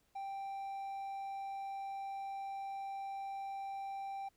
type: tone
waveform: triangle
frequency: 785 Hz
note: G5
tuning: 2 cents sharp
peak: -38 dBFS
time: 0.15-4.29 s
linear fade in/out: 10 ms
effects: pink hiss -75 dBFS RMS until 4.36 s